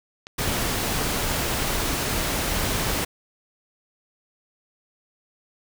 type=click; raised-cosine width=0.2 ms; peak=-20 dBFS; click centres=0.269 s
type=noise; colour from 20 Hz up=pink; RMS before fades=-25 dBFS; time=0.38-3.05 s; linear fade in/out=10 ms
effects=none